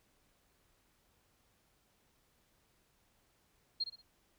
sine tone with echo, 4224 Hz, C8, 16 cents sharp, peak -31 dBFS, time 3.8-3.84 s, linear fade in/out 10 ms, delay 60 ms, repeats 3, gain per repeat -9 dB, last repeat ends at 4.02 s, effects pink hiss -73 dBFS RMS until 4.38 s

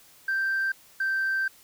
sine tone pair in turn, 1568 / 1561.9 Hz, G6 / G6, 0 / -7 cents, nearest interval unison, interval 7 cents, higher first, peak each -22 dBFS, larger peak neither, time 0.28-0.72 / 1-1.48 s, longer second, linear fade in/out 5 ms, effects tanh soft clip ceiling -21 dBFS + white hiss -55 dBFS RMS until 1.63 s

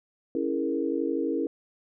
sine chord, A# half-diminished seventh, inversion first, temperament equal, 277.2 / 329.6 / 415.3 / 466.2 Hz, C#4 / E4 / G#4 / A#4, 0 / 0 / 0 / 0 cents, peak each -30 / -29 / -33 / -31 dBFS, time 0.35-1.47 s, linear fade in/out 2 ms, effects none

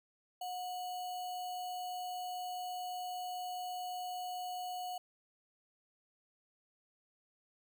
sine tone with sample-and-hold, 727 Hz, F#5, 31 cents flat, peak -38 dBFS, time 0.41-4.98 s, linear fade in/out 5 ms, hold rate 3675 Hz, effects none

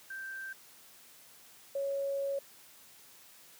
sine tone pair in turn, 1568 / 554.4 Hz, G6 / C#5, 0 / 0 cents, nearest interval octave + tritone, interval 1800 cents, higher first, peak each -39 / -31 dBFS, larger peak second, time 0.1-0.53 / 1.75-2.39 s, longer second, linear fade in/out 5 ms, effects white hiss -57 dBFS RMS until 3.59 s + high-pass 100 Hz 12 dB/octave

